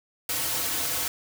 white noise with comb filter, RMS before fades -28 dBFS, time 0.29-1.08 s, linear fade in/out 2 ms, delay 5 ms, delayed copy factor -0.95, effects none

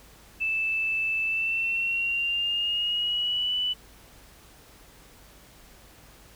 sine tone with pitch glide, 2637 to 2977 Hz, E7 to F#7, 0 to +10 cents, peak -24 dBFS, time 0.4-3.74 s, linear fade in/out 20 ms, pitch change +210 cents, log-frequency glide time 1.25-3.56 s, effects added 50 Hz sine -57 dBFS peak until 6.35 s + pink hiss -53 dBFS RMS until 6.35 s

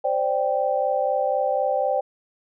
sine chord, C suspended second, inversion none, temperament equal, 523.3 / 587.3 / 784 Hz, C5 / D5 / G5, 0 / 0 / 0 cents, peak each -24 dBFS, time 0.04-2.01 s, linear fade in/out 10 ms, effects none

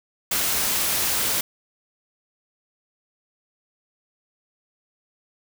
white noise, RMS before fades -23 dBFS, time 0.31-1.41 s, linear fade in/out 5 ms, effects none

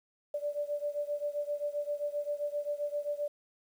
sine beating tone pair, 582 / 589.6 Hz, D5 / D5, -16 / +7 cents, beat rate 7.6 Hz, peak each -34 / -36 dBFS, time 0.34-3.28 s, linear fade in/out 5 ms, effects 10-bit

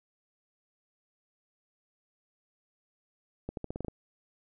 accelerating click train, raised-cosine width 2 ms, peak -22 dBFS, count 8, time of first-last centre 3.49-3.883 s, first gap 82 ms, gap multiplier 0.87, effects none

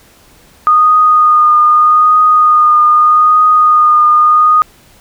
sine tone with vibrato, 1230 Hz, D#6, 20 cents flat, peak -4 dBFS, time 0.67-4.62 s, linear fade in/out 0 ms, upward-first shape triangle, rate 0.81 Hz, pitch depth 21 cents each way, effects pink hiss -44 dBFS RMS until 5 s

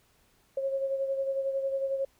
sine beating tone pair, 541 / 552 Hz, C#5 / C#5, -42 / -7 cents, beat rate 11 Hz, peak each -28 / -37 dBFS, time 0.57-2.05 s, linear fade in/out 5 ms, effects pink hiss -66 dBFS RMS until 2.19 s

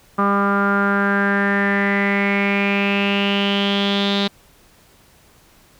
sawtooth tone with low-pass filter sweep, 200 Hz, G3, 35 cents sharp, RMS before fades -18 dBFS, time 0.18-4.28 s, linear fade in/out 10 ms, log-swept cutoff 1200 to 3800 Hz, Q 7.1, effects pink hiss -52 dBFS RMS until 5.79 s

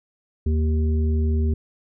harmonic tone, 77.78 Hz, D#2, in tune, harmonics 1 / 3 / 5, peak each -18 / -28 / -32 dBFS, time 0.46-1.54 s, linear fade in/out 5 ms, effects none

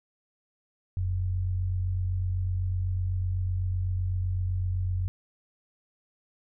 sine tone pair together, 44.09 / 92 Hz, F1 / F#2, +17 / -9 cents, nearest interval octave + minor second, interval 1274 cents, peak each -33 / -26 dBFS, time 0.97-5.08 s, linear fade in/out 0 ms, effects none

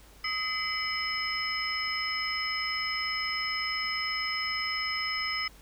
sine tone cluster, 1264 / 2037 / 2283 / 2978 / 5160 Hz, D#6 / C7 / D7 / F#7 / E8, +27 / -47 / -50 / +11 / -38 cents, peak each -36 / -33 / -39 / -40 / -33 dBFS, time 0.24-5.48 s, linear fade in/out 5 ms, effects added 50 Hz sine -55 dBFS peak until 5.61 s + pink hiss -56 dBFS RMS until 5.61 s

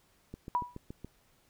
click train, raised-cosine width 3 ms, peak -29 dBFS, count 6, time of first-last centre 0.34-1.046 s, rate 7.08 Hz
sine tone with exponential decay, 978 Hz, B5, 17 cents flat, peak -23 dBFS, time 0.55-0.77 s, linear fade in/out 0 ms, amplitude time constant 47 ms
effects pink hiss -68 dBFS RMS until 1.49 s

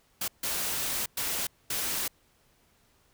white noise bursts at uneven times, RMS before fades -31 dBFS, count 4, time 0.21-0.28 / 0.43-1.06 / 1.17-1.47 / 1.7-2.08 s, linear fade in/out 5 ms, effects pink hiss -66 dBFS RMS until 3.13 s

